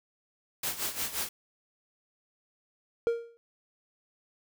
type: noise with tremolo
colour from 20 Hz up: white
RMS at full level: -31 dBFS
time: 0.63-1.29 s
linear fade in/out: 5 ms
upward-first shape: sine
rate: 5.7 Hz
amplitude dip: 75%
type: tone with exponential decay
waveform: triangle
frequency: 466.2 Hz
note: A#4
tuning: in tune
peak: -19 dBFS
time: 3.07-3.37 s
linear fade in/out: 0 ms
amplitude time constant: 65 ms
effects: none